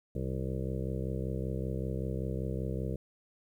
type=harmonic tone; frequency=65.2 Hz; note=C2; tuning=5 cents flat; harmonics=1 / 2 / 3 / 5 / 6 / 7 / 8 / 9; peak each=-37 / -36 / -39 / -43 / -44 / -42 / -45 / -49 dBFS; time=0.15-2.96 s; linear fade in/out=5 ms; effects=11-bit